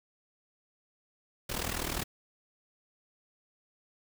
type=noise with amplitude modulation; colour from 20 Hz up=pink; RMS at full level=-31 dBFS; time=1.49-2.04 s; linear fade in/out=10 ms; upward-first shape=sine; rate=39.8 Hz; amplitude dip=80%; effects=none